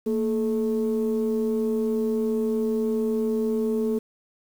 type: tone pair together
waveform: sine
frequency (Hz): 228.9 / 432.2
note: A#3 / A4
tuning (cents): -31 / -31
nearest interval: major seventh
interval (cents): 1100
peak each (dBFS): -23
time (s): 0.06-3.99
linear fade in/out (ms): 10
effects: tanh soft clip ceiling -17 dBFS + 8-bit